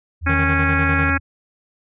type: tone with vibrato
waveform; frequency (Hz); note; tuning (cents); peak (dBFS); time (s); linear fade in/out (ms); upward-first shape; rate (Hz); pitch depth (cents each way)
sine; 82; E2; -9; -20; 0.21-1.2; 50; triangle; 15; 21
type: harmonic tone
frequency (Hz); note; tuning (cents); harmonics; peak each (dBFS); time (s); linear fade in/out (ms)
275.4; C#4; -11; 1 / 2 / 3 / 4 / 5 / 6 / 7 / 8 / 9; -23 / -33 / -31 / -30 / -23 / -21 / -30 / -28 / -27; 0.26-1.18; 10
type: tone with tremolo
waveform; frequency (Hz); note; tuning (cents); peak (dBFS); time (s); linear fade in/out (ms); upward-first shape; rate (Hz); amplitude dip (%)
square; 155.56; D#3; 0; -22; 0.29-1.1; 5; square; 10; 55
effects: resampled to 8000 Hz